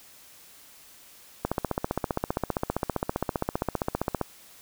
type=click train; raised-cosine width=1 ms; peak=-11 dBFS; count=43; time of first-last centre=1.45-4.213 s; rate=15.2 Hz; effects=white hiss -52 dBFS RMS until 4.61 s